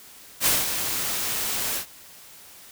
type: noise with ADSR envelope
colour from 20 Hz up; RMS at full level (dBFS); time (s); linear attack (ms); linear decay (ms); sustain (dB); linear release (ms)
white; -19; 0.4-1.86; 63; 190; -8; 96
effects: white hiss -47 dBFS RMS until 2.71 s